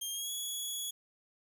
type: tone with pitch glide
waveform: 15% pulse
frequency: 3207 to 3366 Hz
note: G7 to G#7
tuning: +39 to +23 cents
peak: -29 dBFS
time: 0.01-0.91 s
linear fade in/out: 10 ms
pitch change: +84 cents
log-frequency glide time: 0.12-0.31 s
effects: 11-bit